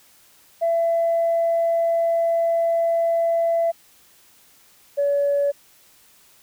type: tone pair in turn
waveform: sine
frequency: 670 / 568.3 Hz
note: E5 / C#5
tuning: +28 / +43 cents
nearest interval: minor third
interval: 285 cents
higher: first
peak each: -16 / -16 dBFS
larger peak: neither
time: 0.61-3.72 / 4.97-5.52 s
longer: first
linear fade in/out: 20 ms
effects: tanh soft clip ceiling -13 dBFS + white hiss -54 dBFS RMS until 6.42 s